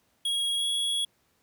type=tone with pitch glide; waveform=square; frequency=3305 to 3341 Hz; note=G#7 to G#7; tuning=-9 to +10 cents; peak=-26 dBFS; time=0.25-1.05 s; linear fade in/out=5 ms; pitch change=+19 cents; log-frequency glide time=0.57-0.65 s; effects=pink hiss -69 dBFS RMS until 1.42 s + high-pass 80 Hz 12 dB/octave